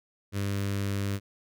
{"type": "tone with notch filter", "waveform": "sawtooth", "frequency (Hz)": 99.8, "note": "G2", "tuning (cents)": 32, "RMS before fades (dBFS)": -30, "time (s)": [0.32, 1.2], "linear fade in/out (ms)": 50, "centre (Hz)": 800, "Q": 1.3, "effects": []}